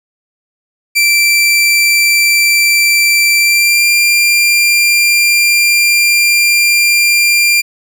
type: tone with pitch glide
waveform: sawtooth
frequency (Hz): 2345 to 2385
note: D7 to D7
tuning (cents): -3 to +26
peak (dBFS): -4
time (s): 0.95-7.62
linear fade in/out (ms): 20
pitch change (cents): +29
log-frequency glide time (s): 3.36-3.88
effects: none